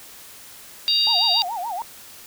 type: harmonic tone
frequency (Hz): 939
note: A#5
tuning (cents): +12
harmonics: 3 / 4 / 5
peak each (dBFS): -26 / -20 / -19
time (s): 0.88-1.42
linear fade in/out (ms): 0
type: tone with vibrato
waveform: sine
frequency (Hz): 813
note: G#5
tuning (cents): -37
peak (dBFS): -25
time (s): 1.07-1.82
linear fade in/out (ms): 0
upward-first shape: sine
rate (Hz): 7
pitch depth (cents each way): 260
effects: white hiss -43 dBFS RMS until 2.26 s